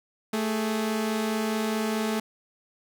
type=tone pair together; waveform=sawtooth; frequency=220 / 415.3 Hz; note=A3 / G#4; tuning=0 / 0 cents; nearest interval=major seventh; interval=1100 cents; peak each=-22 / -29 dBFS; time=0.33-2.2 s; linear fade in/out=5 ms; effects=none